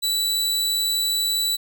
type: tone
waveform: sawtooth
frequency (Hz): 3951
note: B7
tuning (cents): 0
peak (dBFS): -17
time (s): 0.02-1.57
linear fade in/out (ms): 20
effects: none